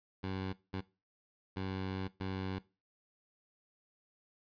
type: tone bursts at uneven times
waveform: 15% pulse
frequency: 94.9 Hz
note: F#2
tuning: 44 cents sharp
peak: -30 dBFS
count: 4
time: 0.23-0.53 / 0.73-0.81 / 1.56-2.08 / 2.2-2.59 s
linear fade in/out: 10 ms
effects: noise-tail reverb RT60 0.3 s tail -20 dB re dry + resampled to 11025 Hz